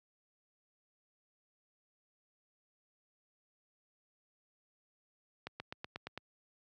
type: accelerating click train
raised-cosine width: 0.3 ms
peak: -25 dBFS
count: 7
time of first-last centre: 5.47-6.176 s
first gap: 130 ms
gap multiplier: 0.96
effects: high-pass 80 Hz 12 dB/octave